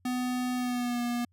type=tone with pitch glide; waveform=square; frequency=250 to 240.4 Hz; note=B3 to B3; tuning=+21 to -46 cents; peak=-29 dBFS; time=0.05-1.25 s; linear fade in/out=5 ms; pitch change=-67 cents; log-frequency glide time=0.56-1.02 s; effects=added 90 Hz sine -64 dBFS peak until 1.32 s